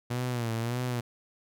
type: tone with vibrato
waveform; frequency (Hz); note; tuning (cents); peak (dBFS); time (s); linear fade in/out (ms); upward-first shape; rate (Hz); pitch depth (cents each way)
sawtooth; 119.4; A#2; +42; -25; 0.1-1.01; 10; sine; 1.7; 90
effects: none